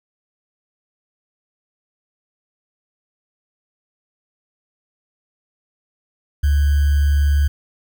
sine tone with sample-and-hold, 72 Hz, D2, 34 cents flat, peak -12 dBFS, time 6.43-7.48 s, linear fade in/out 10 ms, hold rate 1575 Hz, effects none

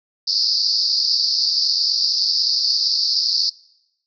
pink band-pass noise, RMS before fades -19 dBFS, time 0.27-3.5 s, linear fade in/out 10 ms, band 4500 to 5100 Hz, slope 96 dB/octave, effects noise-tail reverb RT60 0.9 s tail -24 dB re dry

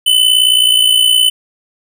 square tone with amplitude modulation, 3016 Hz, F#7, 32 cents sharp, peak -5 dBFS, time 0.06-1.3 s, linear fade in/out 10 ms, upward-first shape sine, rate 59.1 Hz, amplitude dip 65%, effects none

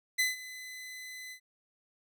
sawtooth tone with ADSR envelope, 2017 Hz, B6, 36 cents sharp, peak -21 dBFS, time 0.18-1.4 s, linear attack 17 ms, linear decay 160 ms, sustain -18 dB, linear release 84 ms, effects none

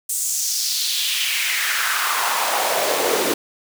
pink noise with high-pass filter sweep, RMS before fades -21 dBFS, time 0.09-3.34 s, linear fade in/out 5 ms, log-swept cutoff 8500 to 340 Hz, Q 2.7, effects none

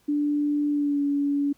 sine tone with pitch glide, 292.9 to 284.7 Hz, D4 to C#4, -5 to +46 cents, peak -21 dBFS, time 0.08-1.53 s, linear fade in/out 10 ms, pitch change -49 cents, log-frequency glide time 0.69-1.02 s, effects pink hiss -63 dBFS RMS until 1.57 s

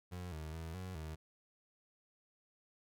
30% pulse tone with pitch steps, 89.9 / 77.8 / 81.6 / 92.5 / 78.6 Hz, F#2 / D#2 / E2 / F#2 / D#2, -49 / 0 / -17 / 0 / +18 cents, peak -40 dBFS, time 0.11-1.16 s, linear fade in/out 20 ms, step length 210 ms, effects none

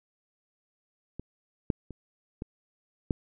clicks, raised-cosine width 3 ms, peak -24 / -12 / -28 / -22 / -13 dBFS, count 5, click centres 1.196 / 1.702 / 1.907 / 2.421 / 3.108 s, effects none

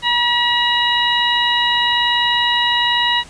harmonic tone, 961 Hz, B5, 48 cents flat, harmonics 1 / 2 / 3 / 4, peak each -19 / -19 / -19 / -19 dBFS, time 0.02-3.24 s, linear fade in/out 50 ms, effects pink hiss -41 dBFS RMS until 3.29 s + resampled to 22050 Hz

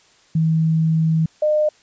sine tone pair in turn, 160.6 / 607.5 Hz, E3 / D#5, -45 / -42 cents, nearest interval octave + major seventh, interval 2303 cents, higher second, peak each -14 dBFS, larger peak neither, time 0.35-1.26 / 1.42-1.69 s, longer first, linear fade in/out 5 ms, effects white hiss -54 dBFS RMS until 1.82 s + resampled to 16000 Hz

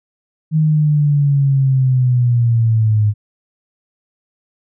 sine linear sweep, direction down, 157.8 to 103.83 Hz, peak -10 dBFS, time 0.51-3.14 s, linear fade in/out 50 ms, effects none

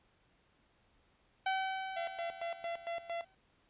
sawtooth tone with exponential decay, 764 Hz, G5, 45 cents flat, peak -26 dBFS, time 1.46-3.35 s, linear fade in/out 5 ms, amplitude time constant 410 ms
45% pulse tone with tremolo, 679 Hz, F5, 49 cents flat, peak -36 dBFS, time 1.96-3.25 s, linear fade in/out 10 ms, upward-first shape square, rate 4.4 Hz, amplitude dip 80%
effects pink hiss -71 dBFS RMS until 3.69 s + resampled to 8000 Hz

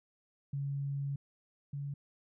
sine tone pair in turn, 140 / 141.63 Hz, C#3 / C#3, +18 / +38 cents, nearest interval unison, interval 20 cents, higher second, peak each -33 / -36 dBFS, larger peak first, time 0.53-1.16 / 1.73-1.94 s, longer first, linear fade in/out 5 ms, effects none

